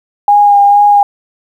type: tone with vibrato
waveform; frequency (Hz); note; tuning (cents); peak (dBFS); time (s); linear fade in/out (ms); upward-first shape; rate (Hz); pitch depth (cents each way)
sine; 815; G#5; -33; -3; 0.28-1.03; 2; sine; 2.2; 18
effects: 7-bit